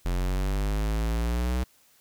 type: exponential sweep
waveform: square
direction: up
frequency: 43.65 to 63.5 Hz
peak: -25 dBFS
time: 0.05-1.64 s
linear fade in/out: 10 ms
effects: white hiss -61 dBFS RMS until 2 s